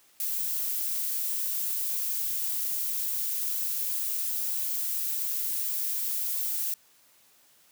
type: noise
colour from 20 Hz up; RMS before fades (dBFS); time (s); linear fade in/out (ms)
violet; -30; 0.2-6.74; 2
effects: white hiss -61 dBFS RMS until 7.71 s + high-pass 100 Hz 12 dB/octave